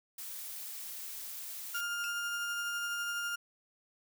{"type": "noise", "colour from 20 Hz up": "blue", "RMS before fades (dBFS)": -43, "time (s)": [0.18, 1.81], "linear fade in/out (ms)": 5}
{"type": "tone with tremolo", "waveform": "35% pulse", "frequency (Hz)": 1407, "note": "F6", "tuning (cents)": 12, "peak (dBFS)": -31, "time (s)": [1.74, 3.36], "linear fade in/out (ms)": 10, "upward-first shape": "triangle", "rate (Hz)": 12, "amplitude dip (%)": 25}
{"type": "tone with exponential decay", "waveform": "sawtooth", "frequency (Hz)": 2637, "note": "E7", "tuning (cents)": 0, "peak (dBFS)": -34, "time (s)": [2.04, 2.15], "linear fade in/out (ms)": 0, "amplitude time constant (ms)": 22}
{"effects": []}